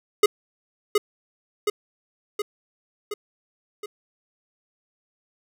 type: tone with echo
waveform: square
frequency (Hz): 416.9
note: G#4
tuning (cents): +7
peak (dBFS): -12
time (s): 0.23-0.26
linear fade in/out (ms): 5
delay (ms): 720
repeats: 5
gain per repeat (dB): -4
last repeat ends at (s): 3.86
effects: none